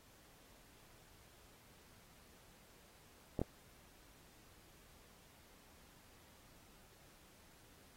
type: clicks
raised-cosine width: 2 ms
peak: -23 / -22 dBFS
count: 2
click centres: 3.392 / 3.416 s
effects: pink hiss -65 dBFS RMS until 7.96 s + AAC 48 kbps